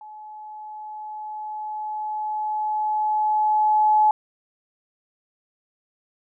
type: tone with level ramp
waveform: sine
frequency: 854 Hz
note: G#5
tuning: 48 cents sharp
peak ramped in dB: -38 to -13 dBFS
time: 0.01-4.11 s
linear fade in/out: 2 ms
effects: none